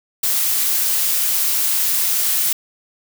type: noise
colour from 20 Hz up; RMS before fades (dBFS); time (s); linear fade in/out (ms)
blue; -18; 0.23-2.53; 5
effects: none